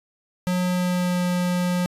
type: tone with pitch glide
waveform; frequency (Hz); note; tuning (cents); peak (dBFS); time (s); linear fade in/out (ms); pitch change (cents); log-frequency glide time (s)
square; 180.8 to 178.72; F#3 to F3; -40 to +40; -21; 0.47-1.86; 0; -20; 0.63-1.22
effects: resampled to 32000 Hz